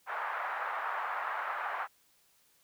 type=band-pass noise; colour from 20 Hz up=white; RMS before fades=-36 dBFS; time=0.06-1.88 s; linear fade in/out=50 ms; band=750 to 1500 Hz; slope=24 dB/octave; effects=white hiss -68 dBFS RMS until 2.63 s